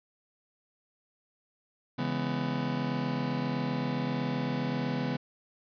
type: chord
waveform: 40% pulse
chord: C# minor seventh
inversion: none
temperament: just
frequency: 138.59 / 166.31 / 207.9 / 249.5 Hz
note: C#3 / E3 / G#3 / B3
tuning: 0 / +16 / +2 / +18 cents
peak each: -34 / -35 / -37 / -32 dBFS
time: 1.98-5.17 s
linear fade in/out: 10 ms
effects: resampled to 11025 Hz + 10-bit

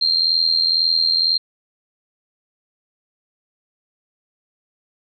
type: tone with amplitude modulation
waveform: sine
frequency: 4186 Hz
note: C8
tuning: in tune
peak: -11 dBFS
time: 0.01-1.38 s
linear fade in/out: 10 ms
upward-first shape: sine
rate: 82 Hz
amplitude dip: 75%
effects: none

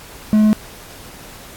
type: tone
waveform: triangle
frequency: 213.9 Hz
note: A3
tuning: 49 cents flat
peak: -7 dBFS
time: 0.33-0.53 s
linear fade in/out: 0 ms
effects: pink hiss -38 dBFS RMS until 1.56 s + AAC 64 kbps

